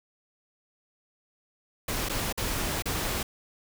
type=noise with dropouts; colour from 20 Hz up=pink; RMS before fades=-30 dBFS; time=1.88-3.23 s; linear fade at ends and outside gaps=5 ms; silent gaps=2.088-2.095 / 2.326-2.375 / 2.823-2.856 s; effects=none